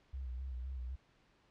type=tone with vibrato; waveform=sine; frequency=63.9 Hz; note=C2; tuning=40 cents flat; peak=-39 dBFS; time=0.13-0.96 s; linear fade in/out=10 ms; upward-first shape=square; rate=3.9 Hz; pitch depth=58 cents each way; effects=pink hiss -70 dBFS RMS until 1.5 s + low-pass 4000 Hz 12 dB/octave